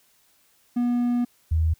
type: tone pair in turn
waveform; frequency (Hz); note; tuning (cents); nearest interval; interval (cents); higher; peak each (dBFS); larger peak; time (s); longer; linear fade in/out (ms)
triangle / sine; 242.2 / 80.22; B3 / E2; -34 / -47; octave + perfect fifth; 1913; first; -18; neither; 0.76-1.25 / 1.51-1.74; first; 10
effects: white hiss -62 dBFS RMS until 1.79 s